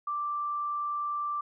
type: tone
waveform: sine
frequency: 1175 Hz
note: D6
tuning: 1 cent sharp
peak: -29 dBFS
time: 0.07-1.41 s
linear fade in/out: 5 ms
effects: none